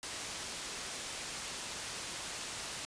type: low-pass noise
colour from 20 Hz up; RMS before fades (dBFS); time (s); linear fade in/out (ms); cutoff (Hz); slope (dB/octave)
white; -42; 0.03-2.85; 0; 8100; 12
effects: resampled to 22050 Hz

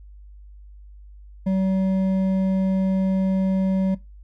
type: tone with hard clipping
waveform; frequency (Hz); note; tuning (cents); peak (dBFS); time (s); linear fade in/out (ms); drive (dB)
triangle; 190; F#3; +46; -20; 1.46-3.95; 10; 11
effects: noise-tail reverb RT60 0.2 s tail -19 dB re dry + added 50 Hz sine -41 dBFS peak until 4.23 s

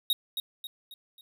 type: tone with echo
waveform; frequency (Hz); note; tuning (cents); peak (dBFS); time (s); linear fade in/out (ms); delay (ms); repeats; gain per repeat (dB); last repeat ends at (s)
square; 3767; A#7; +17; -23; 0.1-0.13; 2; 270; 4; -7; 1.21
effects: none

